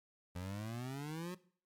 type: exponential sweep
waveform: 25% pulse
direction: up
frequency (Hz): 87.31 to 185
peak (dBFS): -37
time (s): 0.35-1.35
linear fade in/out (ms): 10
effects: noise-tail reverb RT60 0.5 s tail -19 dB re dry + MP3 96 kbps